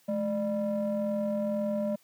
triangle ring-modulated tone, 192.5 Hz, G3, 31 cents flat, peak -22 dBFS, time 0.08-1.96 s, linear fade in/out 10 ms, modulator 406 Hz, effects white hiss -64 dBFS RMS until 2.03 s + high-pass 100 Hz 12 dB/octave

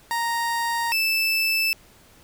30% pulse tone pair in turn, 932.3 / 2637 Hz, A#5 / E7, 0 / 0 cents, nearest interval octave + tritone, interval 1800 cents, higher second, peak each -20 / -17 dBFS, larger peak second, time 0.11-0.92 / 0.92-1.73 s, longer neither, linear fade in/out 0 ms, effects pink hiss -53 dBFS RMS until 2.23 s

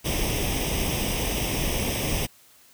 pink noise with comb filter, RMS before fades -26 dBFS, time 0.04-2.27 s, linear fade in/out 20 ms, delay 0.35 ms, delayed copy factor +0.75, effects white hiss -55 dBFS RMS until 2.73 s

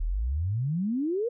sine exponential sweep, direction up, 36 to 493.9 Hz, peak -25 dBFS, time 0-1.29 s, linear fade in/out 10 ms, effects none

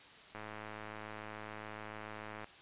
click train, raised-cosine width 0.5 ms, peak -30 dBFS, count 225, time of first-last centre 0.35-2.443 s, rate 107 Hz, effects white hiss -56 dBFS RMS until 2.61 s + resampled to 8000 Hz

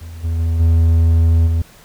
triangle tone with level steps, 82.41 Hz, E2, in tune, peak -27 / -14 / -12 / -7 / -11 dBFS, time 0.01-1.62 s, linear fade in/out 5 ms, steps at 0.23 / 0.38 / 0.59 / 1.46 s, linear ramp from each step 20 ms, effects pink hiss -45 dBFS RMS until 1.84 s

